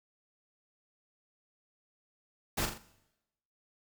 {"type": "noise with echo", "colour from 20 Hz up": "pink", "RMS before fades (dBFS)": -32, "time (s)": [2.57, 2.66], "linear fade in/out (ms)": 10, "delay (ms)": 41, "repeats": 3, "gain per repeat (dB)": -6, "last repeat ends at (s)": 2.783, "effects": ["noise-tail reverb RT60 0.9 s tail -18 dB re dry"]}